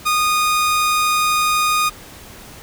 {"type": "tone", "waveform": "sawtooth", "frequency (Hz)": 1232, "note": "D#6", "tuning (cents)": -17, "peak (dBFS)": -11, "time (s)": [0.05, 1.9], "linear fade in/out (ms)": 20, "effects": ["pink hiss -39 dBFS RMS until 2.62 s"]}